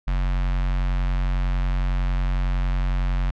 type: tone with notch filter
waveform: square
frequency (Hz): 45.47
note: F#1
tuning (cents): -29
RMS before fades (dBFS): -22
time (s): 0.07-3.31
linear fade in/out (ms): 10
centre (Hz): 390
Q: 0.63
effects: low-pass 3000 Hz 12 dB/octave